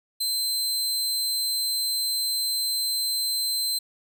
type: tone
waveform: sawtooth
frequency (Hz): 4100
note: C8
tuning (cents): -36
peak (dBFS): -21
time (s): 0.2-3.79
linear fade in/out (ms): 10
effects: none